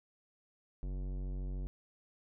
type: tone with tanh clipping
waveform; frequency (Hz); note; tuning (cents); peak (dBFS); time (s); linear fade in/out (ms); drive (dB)
sine; 46.8; F#1; +20; -38; 0.83-1.67; 0; 17
effects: none